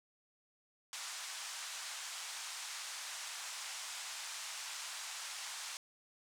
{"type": "band-pass noise", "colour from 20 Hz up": "white", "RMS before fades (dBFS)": -45, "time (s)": [0.93, 5.77], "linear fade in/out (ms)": 0, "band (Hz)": [790, 8300], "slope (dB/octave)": 24, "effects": []}